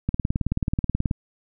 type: click train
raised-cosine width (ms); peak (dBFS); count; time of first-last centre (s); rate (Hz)
5; -10; 20; 0.09-1.112; 18.6
effects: none